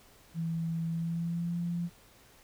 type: tone with pitch glide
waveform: sine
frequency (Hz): 164.81 to 172.21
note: E3 to F3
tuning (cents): 0 to -24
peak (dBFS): -30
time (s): 0.34-1.9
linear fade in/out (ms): 50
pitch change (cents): +76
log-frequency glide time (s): 0.89-1.56
effects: pink hiss -59 dBFS RMS until 2.43 s